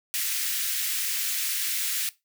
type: high-pass noise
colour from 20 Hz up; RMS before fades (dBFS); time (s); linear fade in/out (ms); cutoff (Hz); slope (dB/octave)
white; -28; 0.14-2.09; 0; 1700; 24
effects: noise-tail reverb RT60 0.2 s tail -18 dB re dry